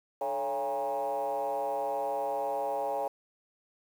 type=tone with frequency modulation; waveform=sine; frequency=687 Hz; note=F5; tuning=29 cents flat; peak=-28 dBFS; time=0.21-3.08 s; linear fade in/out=5 ms; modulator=128 Hz; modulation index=1.7; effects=tanh soft clip ceiling -24 dBFS + 9-bit